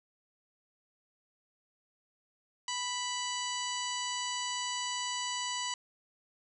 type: harmonic tone with a mistuned harmonic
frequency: 987.8 Hz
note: B5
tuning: in tune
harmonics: 1 / 2 / 3 / 4 / 5 / 6 / 7 / 8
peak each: -38 / -42 / -39 / -45 / -43 / -43 / -44 / -43 dBFS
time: 2.68-5.74 s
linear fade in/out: 2 ms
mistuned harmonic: 5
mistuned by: -100 cents
effects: none